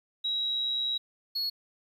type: tone pair in turn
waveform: sine / triangle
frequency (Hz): 3857 / 4348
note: B7 / C#8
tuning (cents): -42 / -34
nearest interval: major second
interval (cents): 208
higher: second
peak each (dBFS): -27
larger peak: neither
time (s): 0.24-0.98 / 1.35-1.5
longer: first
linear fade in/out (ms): 10
effects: 10-bit